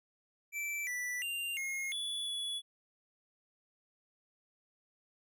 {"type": "tone with pitch steps", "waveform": "square", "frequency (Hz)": [2330, 1971, 2787, 2151, 3430, 3403], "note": ["D7", "B6", "F7", "C7", "A7", "G#7"], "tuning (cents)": [-14, -4, -4, 47, -45, 41], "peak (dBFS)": -36, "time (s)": [0.52, 2.62], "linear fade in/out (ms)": 50, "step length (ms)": 350, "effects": []}